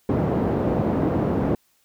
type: band-pass noise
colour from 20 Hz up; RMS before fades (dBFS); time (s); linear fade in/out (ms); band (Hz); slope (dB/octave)
pink; -22; 0.09-1.55; 2; 120 to 550; 12
effects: white hiss -64 dBFS RMS until 1.84 s